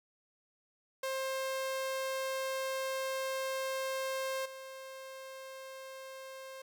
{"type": "tone with level steps", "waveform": "sawtooth", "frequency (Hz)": 530, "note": "C5", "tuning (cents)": 22, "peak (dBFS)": [-30, -41], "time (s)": [1.03, 6.62], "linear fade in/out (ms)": 5, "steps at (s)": 4.45, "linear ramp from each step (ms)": 10, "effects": []}